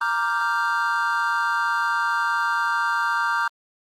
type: chord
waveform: triangle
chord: G minor seventh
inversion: first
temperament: equal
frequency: 932.3 / 1174.7 / 1396.9 / 1568 Hz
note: Bb5 / D6 / F6 / G6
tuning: 0 / 0 / 0 / 0 cents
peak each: -24 dBFS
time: 0.01-3.48 s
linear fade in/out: 5 ms
effects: Opus 24 kbps